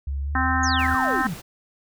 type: tone with pitch glide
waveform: sine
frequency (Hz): 69.3 to 78.69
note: C#2 to D#2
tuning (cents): 0 to +20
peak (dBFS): -24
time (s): 0.07-0.95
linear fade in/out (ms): 5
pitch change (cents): +220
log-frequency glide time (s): 0.23-0.47
type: harmonic tone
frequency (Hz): 260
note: C4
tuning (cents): -11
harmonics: 1 / 3 / 4 / 5 / 6 / 7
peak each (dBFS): -27 / -27 / -27 / -27 / -27 / -27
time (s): 0.35-1.27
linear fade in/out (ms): 2
type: exponential sweep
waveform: sine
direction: down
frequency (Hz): 6820 to 146.83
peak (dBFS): -26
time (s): 0.63-1.34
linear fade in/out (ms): 5
type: noise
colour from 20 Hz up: pink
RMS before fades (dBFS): -39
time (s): 0.78-1.42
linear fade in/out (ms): 20
effects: none